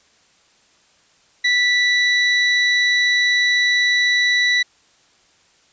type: tone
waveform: 30% pulse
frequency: 1966 Hz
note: B6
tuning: 8 cents flat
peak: -11 dBFS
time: 1.44-4.63 s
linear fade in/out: 10 ms
effects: white hiss -56 dBFS RMS until 5.72 s + resampled to 16000 Hz